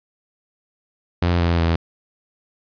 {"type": "tone with pitch steps", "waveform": "sawtooth", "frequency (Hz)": [87.1, 85.16, 83.26], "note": ["F2", "F2", "E2"], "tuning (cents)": [-4, -43, 18], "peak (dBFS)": -12, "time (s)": [1.22, 1.76], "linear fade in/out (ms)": 5, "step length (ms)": 180, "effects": ["resampled to 11025 Hz"]}